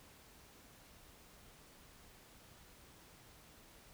silence, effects pink hiss -61 dBFS RMS until 3.93 s

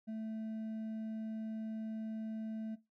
triangle tone with hard clipping, 220 Hz, A3, in tune, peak -40 dBFS, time 0.07-2.76 s, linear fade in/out 20 ms, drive 8 dB, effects noise-tail reverb RT60 0.2 s tail -17 dB re dry

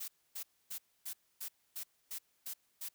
blue noise bursts, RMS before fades -42 dBFS, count 9, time 0-2.889 s, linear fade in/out 10 ms, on 81 ms, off 270 ms, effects white hiss -75 dBFS RMS until 2.94 s

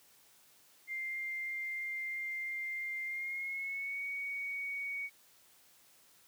sine tone with pitch glide, 2101 to 2239 Hz, C7 to C#7, +7 to +17 cents, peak -36 dBFS, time 0.87-5.1 s, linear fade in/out 50 ms, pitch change +110 cents, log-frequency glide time 3.05-4.02 s, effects white hiss -64 dBFS RMS until 6.27 s + high-pass 80 Hz 12 dB/octave

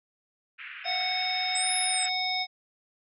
white band-pass noise, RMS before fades -42 dBFS, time 0.58-2.1 s, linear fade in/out 20 ms, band 1400 to 2700 Hz, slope 48 dB/octave
harmonic tone, 740 Hz, F#5, in tune, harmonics 1 / 3 / 5 / 7, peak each -32 / -32 / -32 / -32 dBFS, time 0.84-2.47 s, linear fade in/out 50 ms
sine tone with exponential decay, 689 Hz, F5, 24 cents flat, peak -35 dBFS, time 0.85-1.64 s, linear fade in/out 5 ms, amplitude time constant 170 ms
sine exponential two-way sweep, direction up then down, 7830 to 10740 to 7830 Hz, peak -28 dBFS, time 1.55-2.06 s, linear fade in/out 5 ms, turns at 1.77 s
effects none

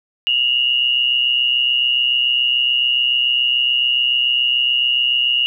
sine tone pair together, 2769 / 2896 Hz, F7 / F#7, -15 / -38 cents, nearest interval minor second, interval 77 cents, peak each -19 / -15 dBFS, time 0.27-5.46 s, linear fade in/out 0 ms, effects none

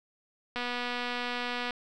click train, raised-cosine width 0.3 ms, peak -18 dBFS, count 281, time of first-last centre 0.56-1.708 s, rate 244 Hz, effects none

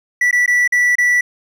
triangle tone with dropouts, 1959 Hz, B6, 15 cents flat, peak -9 dBFS, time 0.21-1.21 s, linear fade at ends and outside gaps 5 ms, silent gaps 0.311-0.327 / 0.461-0.477 / 0.677-0.722 / 0.955-0.983 s, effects none

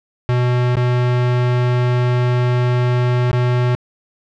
square tone with dropouts, 123.5 Hz, B2, in tune, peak -14 dBFS, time 0.29-3.75 s, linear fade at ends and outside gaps 0 ms, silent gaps 0.755-0.769 / 3.314-3.33 s, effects low-pass 3000 Hz 12 dB/octave

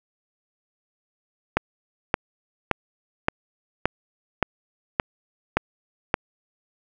click train, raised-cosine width 0.5 ms, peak -3 dBFS, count 9, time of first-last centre 1.57-6.141 s, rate 1.75 Hz, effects none

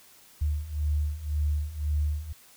sine beating tone pair, 73.42 / 75.32 Hz, D2 / D2, 0 / +44 cents, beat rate 1.9 Hz, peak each -30 / -27 dBFS, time 0.41-2.33 s, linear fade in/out 10 ms, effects white hiss -55 dBFS RMS until 2.56 s

